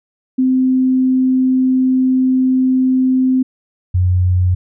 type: tone pair in turn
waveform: sine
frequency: 258.5 / 90.76 Hz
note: C4 / F#2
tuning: -21 / -33 cents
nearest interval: octave + tritone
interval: 1812 cents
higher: first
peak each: -10 dBFS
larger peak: neither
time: 0.38-3.43 / 3.94-4.55 s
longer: first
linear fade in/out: 10 ms
effects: none